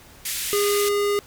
white band-pass noise, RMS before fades -28 dBFS, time 0.25-0.89 s, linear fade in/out 5 ms, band 1800 to 14000 Hz, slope 24 dB/octave
square tone, 408.4 Hz, G#4, 29 cents flat, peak -20 dBFS, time 0.53-1.19 s, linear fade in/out 0 ms
effects pink hiss -48 dBFS RMS until 1.26 s

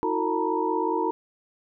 sine tone cluster, 319.8 / 364.9 / 453.5 / 907 / 964 Hz, D#4 / F#4 / A#4 / A#5 / B5, +48 / -24 / -48 / -48 / -42 cents, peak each -29 dBFS, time 0.03-1.11 s, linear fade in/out 0 ms, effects none

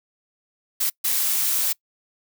blue noise bursts at uneven times, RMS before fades -22 dBFS, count 2, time 0.8-0.9 / 1.04-1.73 s, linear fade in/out 10 ms, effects noise-tail reverb RT60 0.1 s tail -24 dB re dry

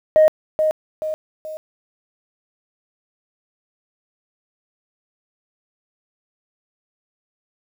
sine tone with echo, 622.3 Hz, D#5, in tune, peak -7 dBFS, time 0.16-0.28 s, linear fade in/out 0 ms, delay 430 ms, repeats 3, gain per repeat -7 dB, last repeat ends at 1.57 s, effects tanh soft clip ceiling -6 dBFS + 8-bit

